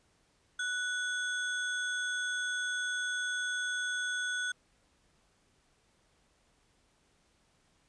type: tone with sample-and-hold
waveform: sine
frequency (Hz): 1480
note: F#6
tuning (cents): 0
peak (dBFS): -31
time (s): 0.59-4.52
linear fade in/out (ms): 5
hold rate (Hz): 4900
effects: pink hiss -70 dBFS RMS until 7.88 s + resampled to 22050 Hz